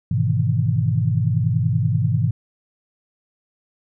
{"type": "chord", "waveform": "sine", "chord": "E major seventh", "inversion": "first", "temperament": "just", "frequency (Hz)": [103.01, 123.61, 154.51, 164.81], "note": ["G#2", "B2", "D#3", "E3"], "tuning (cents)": [-14, 2, -12, 0], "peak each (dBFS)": [-21, -20, -23, -25], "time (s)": [0.11, 2.31], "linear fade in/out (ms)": 5, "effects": []}